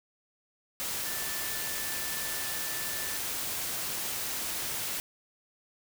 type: tone in noise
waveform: sine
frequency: 1762 Hz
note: A6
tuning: 2 cents sharp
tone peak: -42 dBFS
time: 1.06-3.17 s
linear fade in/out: 0 ms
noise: white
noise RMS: -34 dBFS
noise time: 0.8-5 s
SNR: -11 dB
effects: none